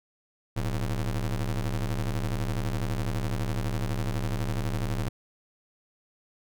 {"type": "ring-modulated tone", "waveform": "35% pulse", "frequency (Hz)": 72.4, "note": "D2", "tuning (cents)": -24, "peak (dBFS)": -22, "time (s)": [0.56, 5.09], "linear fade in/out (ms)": 10, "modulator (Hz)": 42.2, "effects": []}